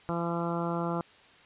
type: harmonic tone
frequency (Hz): 170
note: F3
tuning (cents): -46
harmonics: 1 / 2 / 3 / 4 / 5 / 6 / 7 / 8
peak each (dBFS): -32 / -35 / -37 / -38 / -39 / -40 / -40 / -41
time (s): 0.09-1.01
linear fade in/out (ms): 0
effects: white hiss -56 dBFS RMS until 1.45 s + resampled to 8000 Hz